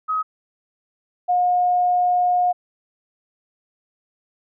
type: tone pair in turn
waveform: sine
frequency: 1268 / 717.8 Hz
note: D#6 / F5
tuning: +32 / +47 cents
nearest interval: minor seventh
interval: 985 cents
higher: first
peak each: -19 / -15 dBFS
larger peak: second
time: 0.08-0.23 / 1.28-2.53 s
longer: second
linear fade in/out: 20 ms
effects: none